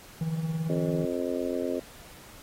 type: tone with tremolo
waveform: triangle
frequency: 161.5 Hz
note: E3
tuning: 35 cents flat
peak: -23 dBFS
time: 0.21-1.05 s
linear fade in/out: 2 ms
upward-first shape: sine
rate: 18 Hz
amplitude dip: 55%
type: harmonic tone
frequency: 88 Hz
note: F2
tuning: 14 cents sharp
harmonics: 3 / 4 / 5 / 6 / 7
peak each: -32 / -33 / -34 / -35 / -35 dBFS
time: 0.69-1.8 s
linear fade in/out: 10 ms
effects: pink hiss -50 dBFS RMS until 2.42 s + AAC 48 kbps